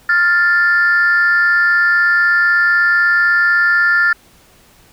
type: tone pair together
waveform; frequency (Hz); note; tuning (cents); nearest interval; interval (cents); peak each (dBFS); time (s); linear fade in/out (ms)
sine; 1400.1 / 1764; F6 / A6; +4 / +4; major third; 400; -11; 0.09-4.13; 5
effects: tanh soft clip ceiling -5 dBFS + pink hiss -48 dBFS RMS until 4.92 s